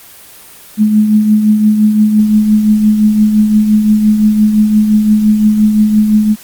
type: tone with tremolo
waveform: sine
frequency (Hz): 213.2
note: G#3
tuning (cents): +46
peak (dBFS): -3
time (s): 0.77-6.36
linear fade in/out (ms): 50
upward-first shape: triangle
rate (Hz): 5.8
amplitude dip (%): 55
effects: white hiss -36 dBFS RMS until 6.43 s + Opus 24 kbps